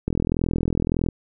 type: click train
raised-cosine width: 3 ms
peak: -9 dBFS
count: 43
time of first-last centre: 0.08-1.087 s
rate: 41.7 Hz
effects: none